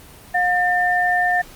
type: tone pair together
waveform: sine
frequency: 716.5 / 1795 Hz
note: F5 / A6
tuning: +44 / +34 cents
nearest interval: octave + major third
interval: 1590 cents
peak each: -18 dBFS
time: 0.34-1.42 s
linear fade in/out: 10 ms
effects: pink hiss -43 dBFS RMS until 1.55 s + Opus 32 kbps